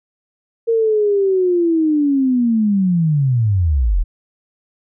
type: linear sweep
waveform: sine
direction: down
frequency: 463.5 to 35.19 Hz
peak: -12 dBFS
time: 0.67-4.04 s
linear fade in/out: 20 ms
effects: none